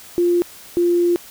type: tone pair in turn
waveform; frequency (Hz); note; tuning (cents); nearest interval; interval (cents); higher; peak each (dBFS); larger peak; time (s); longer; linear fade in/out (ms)
sine; 349.2 / 348; F4 / F4; 0 / -6; unison; 6; first; -13; neither; 0.18-0.42 / 0.77-1.16; second; 0
effects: white hiss -41 dBFS RMS until 1.3 s